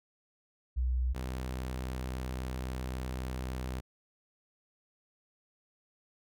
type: tone pair in turn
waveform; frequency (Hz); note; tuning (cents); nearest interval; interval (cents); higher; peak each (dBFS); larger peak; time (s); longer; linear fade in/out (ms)
sine / sawtooth; 62.4 / 63.71; B1 / C2; +19 / -45; unison; 36; second; -27 / -31; first; 0.76-1.14 / 1.14-3.81; second; 20
effects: none